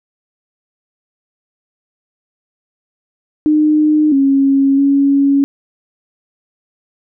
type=tone with pitch steps; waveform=sine; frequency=304.6 / 273.9 / 278.7 Hz; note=D#4 / C#4 / C#4; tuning=-37 / -21 / +9 cents; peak=-8 dBFS; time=3.46-5.44 s; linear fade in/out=0 ms; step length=660 ms; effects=none